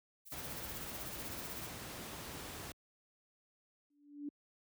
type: noise with tremolo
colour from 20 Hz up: violet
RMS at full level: -44 dBFS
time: 0.25-1.71 s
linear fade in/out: 50 ms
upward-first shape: triangle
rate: 16 Hz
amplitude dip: 85%
type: noise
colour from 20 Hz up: pink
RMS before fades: -46 dBFS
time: 0.32-2.72 s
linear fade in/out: 2 ms
type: tone with exponential growth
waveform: sine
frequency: 290 Hz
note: D4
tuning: 22 cents flat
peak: -37 dBFS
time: 3.9-4.29 s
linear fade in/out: 5 ms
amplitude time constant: 84 ms
effects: high-pass 60 Hz 12 dB/octave